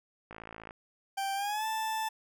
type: click train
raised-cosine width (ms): 0.5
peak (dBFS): -29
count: 23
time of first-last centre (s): 0.31-0.709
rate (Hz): 55.2
type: tone with pitch glide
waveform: 40% pulse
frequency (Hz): 784 to 880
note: G5 to A5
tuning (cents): 0 to 0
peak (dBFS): -30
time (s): 1.17-2.09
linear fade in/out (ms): 10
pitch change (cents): +200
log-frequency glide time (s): 1.35-1.66
effects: none